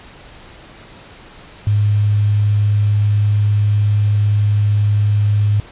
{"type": "tone with quantisation", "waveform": "sine", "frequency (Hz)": 103.83, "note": "G#2", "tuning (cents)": 0, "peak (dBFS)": -11, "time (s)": [1.67, 5.6], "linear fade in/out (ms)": 0, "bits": 6, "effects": ["pink hiss -40 dBFS RMS until 5.71 s", "resampled to 8000 Hz"]}